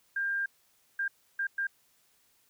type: tone bursts at uneven times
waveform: sine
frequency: 1598 Hz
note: G6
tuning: 33 cents sharp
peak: -28 dBFS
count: 4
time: 0.16-0.46 / 0.99-1.08 / 1.39-1.47 / 1.58-1.67 s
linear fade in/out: 5 ms
effects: white hiss -68 dBFS RMS until 2.49 s